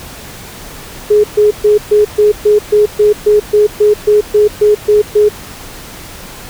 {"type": "tone bursts", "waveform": "sine", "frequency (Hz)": 419.2, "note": "G#4", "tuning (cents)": 16, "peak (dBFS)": -4, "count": 16, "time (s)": [1.1, 5.29], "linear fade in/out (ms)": 10, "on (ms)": 140, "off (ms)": 130, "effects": ["pink hiss -30 dBFS RMS until 6.49 s"]}